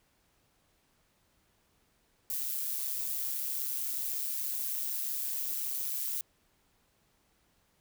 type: noise with amplitude modulation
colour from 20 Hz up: violet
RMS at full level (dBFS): -32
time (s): 2.3-6.21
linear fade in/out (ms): 2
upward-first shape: sine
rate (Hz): 136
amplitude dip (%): 55
effects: pink hiss -71 dBFS RMS until 7.8 s